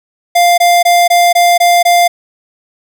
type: tone bursts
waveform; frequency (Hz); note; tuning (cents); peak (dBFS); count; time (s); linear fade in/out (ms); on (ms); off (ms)
square; 698.5; F5; 0; -6; 7; 0.35-2.08; 10; 230; 20
effects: none